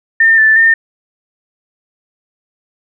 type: tone with pitch steps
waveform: sine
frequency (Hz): 1808 / 1760 / 1814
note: A6 / A6 / A#6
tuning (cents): +47 / 0 / -48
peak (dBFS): -5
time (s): 0.2-0.74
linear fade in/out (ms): 5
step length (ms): 180
effects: none